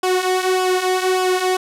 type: tone with flanger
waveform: sawtooth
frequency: 370 Hz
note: F#4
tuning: in tune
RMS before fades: -18 dBFS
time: 0.03-1.57 s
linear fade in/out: 5 ms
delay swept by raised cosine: 0.48 to 3.48 ms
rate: 1.7 Hz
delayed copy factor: -0.65
effects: low-pass 12000 Hz 12 dB/octave